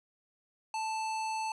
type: tone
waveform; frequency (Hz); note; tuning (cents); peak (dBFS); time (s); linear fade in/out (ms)
square; 880; A5; 0; -33; 0.74-1.52; 2
effects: resampled to 22050 Hz